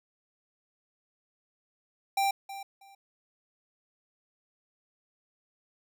square tone with echo, 787 Hz, G5, 7 cents sharp, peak -25 dBFS, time 2.17-2.31 s, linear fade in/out 5 ms, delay 320 ms, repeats 2, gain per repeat -14 dB, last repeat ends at 2.95 s, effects none

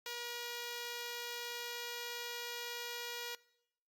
5% pulse tone, 478.4 Hz, A#4, 45 cents sharp, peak -29 dBFS, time 0.06-3.35 s, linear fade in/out 2 ms, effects noise-tail reverb RT60 0.8 s tail -22 dB re dry + Opus 48 kbps

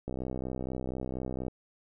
click train, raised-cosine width 2 ms, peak -22 dBFS, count 91, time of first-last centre 0.08-1.482 s, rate 64.2 Hz, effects none

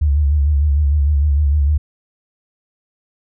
sine tone with vibrato, 72.7 Hz, D2, 17 cents flat, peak -11 dBFS, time 0.01-1.78 s, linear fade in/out 10 ms, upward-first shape sine, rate 6.6 Hz, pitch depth 80 cents each way, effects none

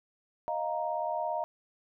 sine chord, Eb suspended second, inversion none, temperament just, 622.3 / 700 / 933.4 Hz, Eb5 / F5 / Bb5, 0 / +4 / +2 cents, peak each -34 dBFS, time 0.48-1.44 s, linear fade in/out 0 ms, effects none

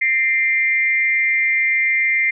sine tone with amplitude modulation, 2093 Hz, C7, in tune, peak -11 dBFS, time 0.01-2.31 s, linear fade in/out 10 ms, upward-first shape sine, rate 273 Hz, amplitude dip 70%, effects none

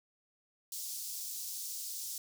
pink high-pass noise, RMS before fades -41 dBFS, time 0.72-2.18 s, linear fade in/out 2 ms, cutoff 5000 Hz, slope 24 dB/octave, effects none

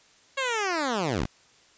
10% pulse linear sweep, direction down, 554.4 to 41.8 Hz, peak -17 dBFS, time 0.37-1.26 s, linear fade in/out 10 ms, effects white hiss -58 dBFS RMS until 1.77 s + resampled to 16000 Hz

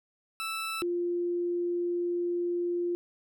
20% pulse / sine tone pair in turn, 1318.5 / 349.2 Hz, E6 / F4, 0 / 0 cents, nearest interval octave + major seventh, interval 2300 cents, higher first, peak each -27 dBFS, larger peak neither, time 0.4-0.82 / 0.82-2.95 s, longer second, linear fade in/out 0 ms, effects none

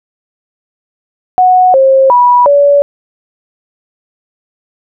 sine tone with pitch steps, 736 / 534 / 977 / 571 Hz, F#5 / C5 / B5 / D5, -9 / +35 / -19 / -49 cents, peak -3 dBFS, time 1.38-2.82 s, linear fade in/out 0 ms, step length 360 ms, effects none

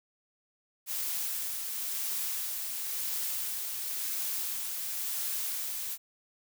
blue noise with tremolo, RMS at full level -33 dBFS, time 0.86-5.98 s, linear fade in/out 50 ms, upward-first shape sine, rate 0.96 Hz, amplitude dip 30%, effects none

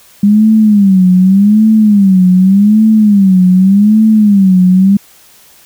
sine tone with vibrato, 200 Hz, G3, 35 cents sharp, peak -3 dBFS, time 0.23-4.97 s, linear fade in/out 5 ms, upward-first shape sine, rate 0.85 Hz, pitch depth 160 cents each way, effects white hiss -42 dBFS RMS until 5.65 s

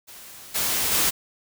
white noise with level steps, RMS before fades -43 / -24 / -21 dBFS, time 0.07-1.11 s, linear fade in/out 20 ms, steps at 0.54 / 0.91 s, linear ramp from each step 20 ms, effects none

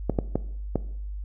clicks, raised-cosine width 2 ms, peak -9 dBFS, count 4, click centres 0.097 / 0.188 / 0.356 / 0.757 s, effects noise-tail reverb RT60 0.7 s tail -18 dB re dry + added 50 Hz sine -31 dBFS peak until 1.24 s

